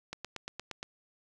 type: click train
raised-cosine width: 0.2 ms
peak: -21 dBFS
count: 7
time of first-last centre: 0.13-0.829 s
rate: 8.58 Hz
effects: none

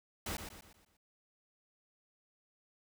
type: noise with echo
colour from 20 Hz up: pink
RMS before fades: -39 dBFS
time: 0.26-0.37 s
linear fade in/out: 5 ms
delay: 120 ms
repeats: 5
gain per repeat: -7 dB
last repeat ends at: 0.97 s
effects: none

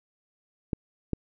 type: clicks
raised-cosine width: 3 ms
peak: -14 dBFS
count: 2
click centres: 0.732 / 1.133 s
effects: none

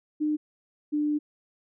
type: tone pair in turn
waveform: sine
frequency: 302.7 / 297.8 Hz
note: D#4 / D4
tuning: -48 / +24 cents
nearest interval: unison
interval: 28 cents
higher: first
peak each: -23 dBFS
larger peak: neither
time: 0.2-0.37 / 0.92-1.19 s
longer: second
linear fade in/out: 20 ms
effects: none

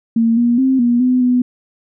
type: tone with pitch steps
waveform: sine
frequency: 228.7 / 238.4 / 263.5 / 239.7 / 252.6 / 248.3 Hz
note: A#3 / A#3 / C4 / A#3 / B3 / B3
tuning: -33 / +39 / +12 / +48 / +39 / +9 cents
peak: -10 dBFS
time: 0.16-1.42 s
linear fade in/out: 5 ms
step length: 210 ms
effects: none

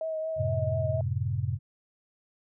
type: tone with vibrato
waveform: sine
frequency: 636 Hz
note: D#5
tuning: 38 cents sharp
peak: -29 dBFS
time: 0.01-1.01 s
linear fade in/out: 2 ms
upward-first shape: triangle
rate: 4.3 Hz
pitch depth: 26 cents each way
type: chord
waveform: sine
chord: F# diminished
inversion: none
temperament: just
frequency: 92.5 / 111 / 133.2 Hz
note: F#2 / A2 / C3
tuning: 0 / +16 / +31 cents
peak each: -31 dBFS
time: 0.36-1.59 s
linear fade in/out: 50 ms
effects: none

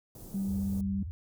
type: band-stop noise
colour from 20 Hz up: pink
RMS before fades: -47 dBFS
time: 0.15-0.81 s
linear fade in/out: 2 ms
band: 500 to 9200 Hz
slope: 12 dB/octave
type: tone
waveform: sine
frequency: 195.4 Hz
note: G3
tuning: 5 cents flat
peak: -29 dBFS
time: 0.34-1.03 s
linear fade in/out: 5 ms
type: tone with vibrato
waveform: sine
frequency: 81 Hz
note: E2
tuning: 30 cents flat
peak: -35 dBFS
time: 0.48-1.11 s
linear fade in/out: 0 ms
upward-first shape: square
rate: 17 Hz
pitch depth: 250 cents each way
effects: none

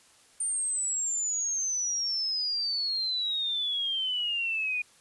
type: exponential sweep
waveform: sine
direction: down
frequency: 9000 to 2443 Hz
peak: -27 dBFS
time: 0.4-4.82 s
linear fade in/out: 5 ms
effects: white hiss -59 dBFS RMS until 5 s + resampled to 24000 Hz

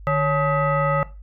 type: tone with frequency modulation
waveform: sine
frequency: 557 Hz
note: C#5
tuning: 8 cents sharp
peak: -17 dBFS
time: 0.07-1.03 s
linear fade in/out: 0 ms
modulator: 708 Hz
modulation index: 1.4
effects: noise-tail reverb RT60 0.3 s tail -17 dB re dry + added 50 Hz sine -37 dBFS peak until 1.22 s

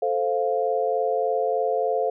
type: chord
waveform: sine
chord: F major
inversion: first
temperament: equal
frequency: 440 / 523.3 / 698.5 Hz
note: A4 / C5 / F5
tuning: 0 / 0 / 0 cents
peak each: -25 dBFS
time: 0.02-2.1 s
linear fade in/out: 5 ms
effects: none

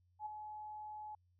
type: tone with ADSR envelope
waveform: sine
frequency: 850 Hz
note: G#5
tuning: 40 cents sharp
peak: -38 dBFS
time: 0.19-1.15 s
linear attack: 70 ms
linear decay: 10 ms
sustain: -7 dB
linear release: 3 ms
effects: added 89 Hz sine -70 dBFS peak until 1.39 s

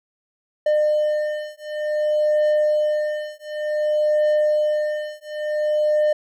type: beating tone pair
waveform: triangle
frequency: 604 / 604.55 Hz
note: D5 / D#5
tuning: +48 / -50 cents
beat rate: 0.55 Hz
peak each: -19 dBFS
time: 0.66-6.13 s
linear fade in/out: 5 ms
effects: none

